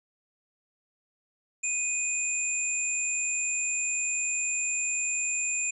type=tone pair together; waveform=sine; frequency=2489 / 7250 Hz; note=D#7 / A#8; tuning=0 / -49 cents; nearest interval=octave + perfect fifth; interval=1851 cents; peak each=-31 / -28 dBFS; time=1.63-5.71 s; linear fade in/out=10 ms; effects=none